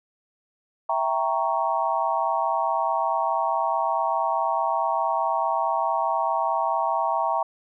sine chord, E diminished seventh, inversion none, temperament equal, 659.3 / 784 / 932.3 / 1108.7 Hz, E5 / G5 / Bb5 / Db6, 0 / 0 / 0 / 0 cents, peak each -27 / -27 / -25 / -28 dBFS, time 0.89-7.43 s, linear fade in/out 5 ms, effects none

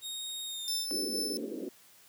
sawtooth tone with pitch glide, 3729 to 3617 Hz, A#7 to A7, 0 to +47 cents, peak -34 dBFS, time 0.01-0.87 s, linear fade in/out 50 ms, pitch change -53 cents, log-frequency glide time 0.46-0.67 s
sawtooth tone with tremolo, 5274 Hz, E8, in tune, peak -28 dBFS, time 0.68-1.37 s, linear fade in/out 0 ms, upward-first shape sine, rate 4.3 Hz, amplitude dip 40%
white band-pass noise, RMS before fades -38 dBFS, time 0.91-1.69 s, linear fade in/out 0 ms, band 220 to 470 Hz, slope 48 dB/octave
effects white hiss -59 dBFS RMS until 2.08 s + high-pass 80 Hz 12 dB/octave

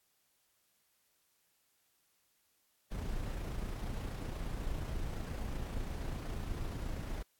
brown noise with amplitude modulation, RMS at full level -37 dBFS, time 2.91-7.23 s, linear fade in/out 10 ms, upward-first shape sine, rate 28.4 Hz, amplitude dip 35%, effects white hiss -75 dBFS RMS until 7.39 s + AAC 64 kbps

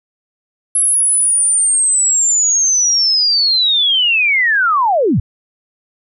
sine linear sweep, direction down, 11000 to 76 Hz, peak -10 dBFS, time 0.75-5.2 s, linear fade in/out 5 ms, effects none

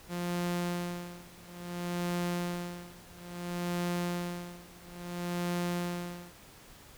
sawtooth tone with tremolo, 175.3 Hz, F3, 7 cents sharp, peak -26 dBFS, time 0.08-6.33 s, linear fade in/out 50 ms, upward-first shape sine, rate 0.59 Hz, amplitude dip 95%, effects pink hiss -54 dBFS RMS until 6.97 s

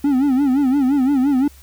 triangle tone with vibrato, 271 Hz, C#4, 39 cents flat, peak -11 dBFS, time 0.04-1.48 s, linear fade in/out 5 ms, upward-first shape sine, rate 5.8 Hz, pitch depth 130 cents each way, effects added 67 Hz sine -43 dBFS peak until 1.62 s + white hiss -49 dBFS RMS until 1.62 s

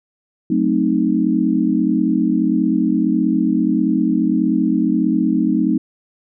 sine chord, F# diminished seventh, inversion none, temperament equal, 185 / 220 / 261.6 / 311.1 Hz, F#3 / A3 / C4 / Eb4, 0 / 0 / 0 / 0 cents, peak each -21 / -19 / -19 / -18 dBFS, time 0.5-5.78 s, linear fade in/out 5 ms, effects none

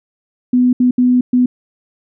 sine tone bursts at uneven times, 249 Hz, B3, 14 cents sharp, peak -8 dBFS, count 4, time 0.53-0.73 / 0.8-0.91 / 0.98-1.21 / 1.33-1.46 s, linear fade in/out 5 ms, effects none

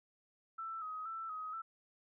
sine tone with vibrato, 1295 Hz, E6, 31 cents flat, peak -40 dBFS, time 0.58-1.62 s, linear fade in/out 10 ms, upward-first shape square, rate 2.1 Hz, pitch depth 45 cents each way, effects none

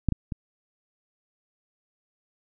clicks, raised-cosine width 5 ms, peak -9 / -12 / -18 dBFS, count 3, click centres 0.087 / 0.123 / 0.322 s, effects none

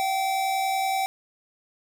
square tone pair together, 699.5 / 770 Hz, F5 / G5, +3 / -31 cents, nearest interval major second, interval 166 cents, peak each -35 / -24 dBFS, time 0-1.06 s, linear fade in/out 0 ms, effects none

